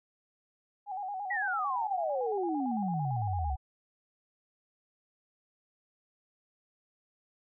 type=tone with vibrato; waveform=sine; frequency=784 Hz; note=G5; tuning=in tune; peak=-34 dBFS; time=0.86-3.57 s; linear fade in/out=50 ms; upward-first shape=square; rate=8.9 Hz; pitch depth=76 cents each way
type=exponential sweep; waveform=sine; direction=down; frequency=1987 to 65.9 Hz; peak=-30 dBFS; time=1.3-3.56 s; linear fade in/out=10 ms
effects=none